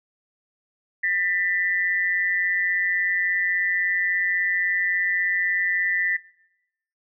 sine tone pair together, 1792.4 / 1976 Hz, A6 / B6, +32 / 0 cents, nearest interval major second, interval 168 cents, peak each -23 dBFS, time 1.03-6.17 s, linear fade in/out 10 ms, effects noise-tail reverb RT60 0.9 s tail -22 dB re dry

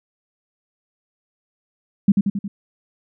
sine tone with echo, 200 Hz, G3, 35 cents sharp, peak -8 dBFS, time 2.08-2.12 s, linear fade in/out 5 ms, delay 90 ms, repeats 4, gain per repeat -4 dB, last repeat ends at 2.48 s, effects none

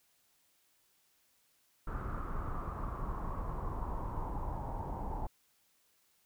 brown noise with low-pass filter sweep, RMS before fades -38 dBFS, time 1.87-5.27 s, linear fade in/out 5 ms, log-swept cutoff 1300 to 850 Hz, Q 5.9, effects white hiss -72 dBFS RMS until 6.25 s

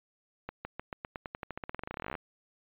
accelerating click train, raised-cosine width 0.5 ms, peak -22 dBFS, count 30, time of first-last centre 0.49-2.152 s, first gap 160 ms, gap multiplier 0.91, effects resampled to 8000 Hz

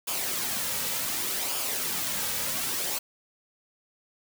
white noise with flanger, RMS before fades -30 dBFS, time 0.07-2.99 s, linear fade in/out 10 ms, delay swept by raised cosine 0.5 to 2.9 ms, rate 0.67 Hz, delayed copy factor -0.5, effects none

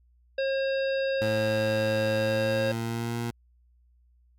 harmonic tone, 539 Hz, C#5, 49 cents flat, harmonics 1 / 3 / 5 / 7 / 9, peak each -25 / -35 / -39 / -42 / -44 dBFS, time 0.38-2.72 s, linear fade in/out 5 ms
20% pulse tone with pitch glide, 110 to 117.9 Hz, A2 to A#2, 0 to +20 cents, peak -24 dBFS, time 1.21-3.31 s, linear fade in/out 10 ms, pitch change +120 cents, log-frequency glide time 2.13-3.18 s
effects added 60 Hz sine -59 dBFS peak until 4.38 s

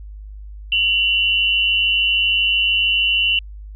sine tone pair together, 2753 / 2960 Hz, F7 / F#7, -25 / 0 cents, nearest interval minor second, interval 125 cents, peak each -17 dBFS, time 0.72-3.39 s, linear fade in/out 2 ms, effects added 51 Hz sine -32 dBFS peak until 3.75 s

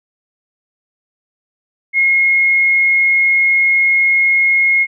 sine tone, 2156 Hz, C#7, 49 cents flat, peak -9 dBFS, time 1.93-4.87 s, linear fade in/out 50 ms, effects none

